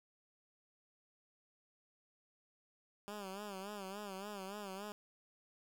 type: tone with vibrato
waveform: 10% pulse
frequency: 199 Hz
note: G3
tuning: 26 cents sharp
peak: -36 dBFS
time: 3.08-4.92 s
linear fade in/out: 0 ms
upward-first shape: sine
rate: 3.5 Hz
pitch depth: 97 cents each way
effects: 11-bit